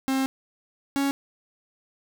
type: tone pair in turn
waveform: 45% pulse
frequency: 266.4 / 277.5 Hz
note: C4 / C#4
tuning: +31 / +2 cents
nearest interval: minor second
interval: 71 cents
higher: second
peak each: -22 dBFS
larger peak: neither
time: 0.08-0.26 / 0.96-1.11 s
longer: first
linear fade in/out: 0 ms
effects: none